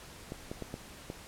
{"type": "clicks", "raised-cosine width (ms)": 2, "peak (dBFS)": -24, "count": 5, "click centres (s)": [0.321, 0.515, 0.623, 0.741, 1.101], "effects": ["pink hiss -50 dBFS RMS until 1.27 s", "low-pass 12000 Hz 12 dB/octave"]}